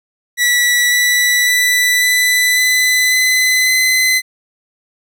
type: tone with pitch steps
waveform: sawtooth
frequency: 1951 / 1964.6 / 1978.2 / 1992 / 2006 / 2020 / 2034 Hz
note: B6 / B6 / B6 / B6 / B6 / B6 / C7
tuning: -22 / -10 / +2 / +14 / +26 / +39 / -50 cents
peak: -7 dBFS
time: 0.37-4.22 s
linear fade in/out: 50 ms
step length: 550 ms
effects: none